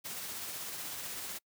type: noise with tremolo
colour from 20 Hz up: white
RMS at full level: -40 dBFS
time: 0.04-1.39 s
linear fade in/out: 20 ms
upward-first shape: sine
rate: 16 Hz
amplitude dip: 25%
effects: noise-tail reverb RT60 0.1 s tail -26 dB re dry + high-pass 80 Hz 12 dB/octave